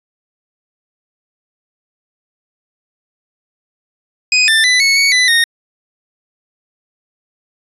25% pulse tone with pitch steps, 2501 / 1781 / 1996 / 2203 / 2231 / 1997 / 1853 Hz, D#7 / A6 / B6 / C#7 / C#7 / B6 / A#6, +8 / +21 / +18 / -11 / +11 / +19 / -11 cents, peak -5 dBFS, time 4.32-5.44 s, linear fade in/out 2 ms, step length 160 ms, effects resampled to 24000 Hz

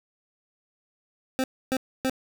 25% pulse tone bursts, 261.6 Hz, C4, in tune, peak -19 dBFS, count 3, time 1.39-2.097 s, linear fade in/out 0 ms, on 49 ms, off 280 ms, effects none

